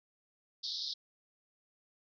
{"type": "band-pass noise", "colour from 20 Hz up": "white", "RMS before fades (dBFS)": -39, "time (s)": [0.63, 0.94], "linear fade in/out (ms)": 10, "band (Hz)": [3500, 5300], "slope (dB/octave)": 96, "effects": []}